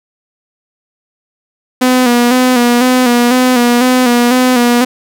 sawtooth tone with vibrato, 247 Hz, B3, in tune, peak -3 dBFS, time 1.81-4.85 s, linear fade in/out 10 ms, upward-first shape square, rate 2 Hz, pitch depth 45 cents each way, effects none

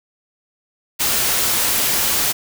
white noise, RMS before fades -18 dBFS, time 0.99-2.33 s, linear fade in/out 20 ms, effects none

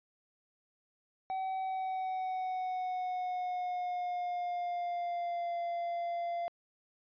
triangle tone with pitch glide, 760 to 688.9 Hz, F#5 to F5, +46 to -24 cents, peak -31 dBFS, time 1.3-6.48 s, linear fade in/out 0 ms, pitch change -170 cents, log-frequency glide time 1.61-5.58 s, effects resampled to 11025 Hz

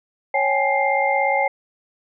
sine tone cluster, 552 / 786 / 843 / 2105 Hz, C#5 / G5 / G#5 / C7, -7 / +4 / +26 / +10 cents, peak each -22 dBFS, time 0.34-1.48 s, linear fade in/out 5 ms, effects none

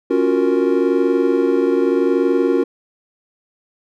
triangle chord, Gb major seventh, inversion second, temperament equal, 277.2 / 349.2 / 370 / 466.2 Hz, Db4 / F4 / Gb4 / Bb4, 0 / 0 / 0 / 0 cents, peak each -17 dBFS, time 0.1-2.64 s, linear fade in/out 10 ms, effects none

